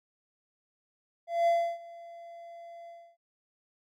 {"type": "tone with ADSR envelope", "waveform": "triangle", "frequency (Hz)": 681, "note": "F5", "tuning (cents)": -44, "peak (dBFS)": -19, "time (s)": [1.27, 3.17], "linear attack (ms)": 200, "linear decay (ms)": 310, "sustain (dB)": -23, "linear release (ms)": 290, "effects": []}